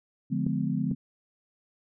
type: chord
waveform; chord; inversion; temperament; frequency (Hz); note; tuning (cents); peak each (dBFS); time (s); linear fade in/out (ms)
sine; D diminished seventh; none; just; 146.83 / 176.2 / 211.4 / 253.7; D3 / F3 / Ab3 / Cb4; 0 / +16 / +31 / +47; -31; 0.3-0.95; 20
type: clicks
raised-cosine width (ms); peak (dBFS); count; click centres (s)
3; -23 / -24; 2; 0.466 / 0.913
effects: none